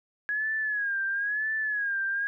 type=tone with vibrato; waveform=sine; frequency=1666 Hz; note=G#6; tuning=5 cents sharp; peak=-26 dBFS; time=0.29-2.27 s; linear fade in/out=0 ms; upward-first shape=sine; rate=1 Hz; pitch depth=94 cents each way; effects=none

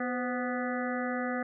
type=harmonic tone with a mistuned harmonic; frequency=246.9 Hz; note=B3; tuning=in tune; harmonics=1 / 2 / 3 / 5 / 6 / 7 / 8; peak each=-33 / -36 / -38 / -40 / -41 / -41 / -42 dBFS; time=0-1.43 s; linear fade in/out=5 ms; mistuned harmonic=2; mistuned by=+58 cents; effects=none

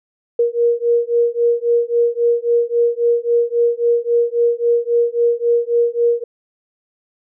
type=beating tone pair; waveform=sine; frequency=470.6 / 474.3 Hz; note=A#4 / A#4; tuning=+16 / +30 cents; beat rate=3.7 Hz; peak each=-16 dBFS; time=0.39-6.24 s; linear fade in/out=5 ms; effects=none

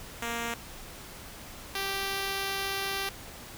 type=tone pair in turn; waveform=5% pulse; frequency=233.6 / 391.5 Hz; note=A#3 / G4; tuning=+4 / -2 cents; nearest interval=major sixth; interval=894 cents; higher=second; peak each=-20 / -19 dBFS; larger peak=second; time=0.22-0.54 / 1.75-3.09 s; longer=second; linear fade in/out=2 ms; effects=pink hiss -45 dBFS RMS until 3.57 s

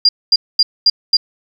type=tone bursts; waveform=sine; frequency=4800 Hz; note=D8; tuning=37 cents sharp; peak=-6 dBFS; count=5; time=0.05-1.17 s; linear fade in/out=5 ms; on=40 ms; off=230 ms; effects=7-bit

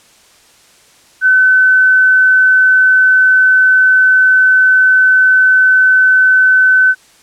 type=tone; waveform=sine; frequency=1517 Hz; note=F#6; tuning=43 cents sharp; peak=-5 dBFS; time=1.21-6.95 s; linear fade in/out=50 ms; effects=white hiss -46 dBFS RMS until 7.22 s + low-pass 9000 Hz 12 dB/octave

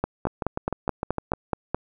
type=two click trains; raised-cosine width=1 ms; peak=-9 / -12 dBFS; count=9 / 8; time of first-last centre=0.04-1.746 / 0.27-1.335 s; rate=4.69 / 6.57 Hz; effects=none

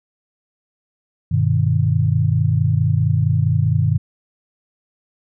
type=chord; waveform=sine; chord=G augmented; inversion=none; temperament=just; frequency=98 / 122.5 / 153.12 Hz; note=G2 / B2 / D#3; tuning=0 / -14 / -27 cents; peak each=-18 dBFS; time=1.31-3.98 s; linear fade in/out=10 ms; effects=none

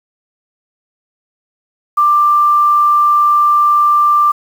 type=tone with quantisation; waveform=sine; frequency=1183 Hz; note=D6; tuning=12 cents sharp; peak=-7 dBFS; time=1.97-4.32 s; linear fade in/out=10 ms; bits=6; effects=none

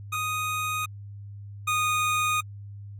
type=tone pair in turn; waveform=25% pulse; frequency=1244.5 / 1235.2 Hz; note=D#6 / D#6; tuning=0 / -13 cents; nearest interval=unison; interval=13 cents; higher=first; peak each=-23 / -19 dBFS; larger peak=second; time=0.12-0.86 / 1.67-2.41 s; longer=neither; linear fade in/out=10 ms; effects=added 101 Hz sine -38 dBFS peak until 2.99 s + AAC 64 kbps

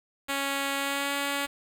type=tone with pitch glide; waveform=5% pulse; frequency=277.2 to 281.7 Hz; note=C#4 to C#4; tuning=0 to +28 cents; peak=-16 dBFS; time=0.28-1.47 s; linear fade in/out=20 ms; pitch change=+28 cents; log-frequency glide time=0.77-1.12 s; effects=8-bit

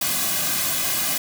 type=noise with comb filter; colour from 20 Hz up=white; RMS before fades=-23 dBFS; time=0.01-1.18 s; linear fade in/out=5 ms; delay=2.2 ms; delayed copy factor=-0.95; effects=none

